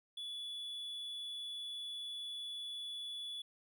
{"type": "tone", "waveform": "triangle", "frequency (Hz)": 3429, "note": "A7", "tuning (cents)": -45, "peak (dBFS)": -40, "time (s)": [0.17, 3.42], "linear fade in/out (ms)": 5, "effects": []}